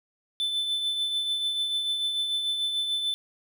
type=tone with tremolo; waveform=triangle; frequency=3520 Hz; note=A7; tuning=in tune; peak=-22 dBFS; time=0.4-3.14 s; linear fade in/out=0 ms; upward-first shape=triangle; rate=6.8 Hz; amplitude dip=45%; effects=none